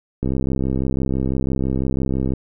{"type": "click train", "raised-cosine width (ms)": 3, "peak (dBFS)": -9, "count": 140, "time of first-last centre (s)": [0.23, 2.336], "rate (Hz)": 66, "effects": []}